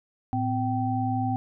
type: tone cluster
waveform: sine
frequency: 111.1 / 255.2 / 775 Hz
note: A2 / C4 / G5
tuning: +17 / -43 / -20 cents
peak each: -28 dBFS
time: 0.33-1.36 s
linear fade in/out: 0 ms
effects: none